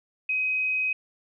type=tone; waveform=sine; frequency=2524 Hz; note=D#7; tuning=24 cents sharp; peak=-23 dBFS; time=0.29-0.93 s; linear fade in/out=5 ms; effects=none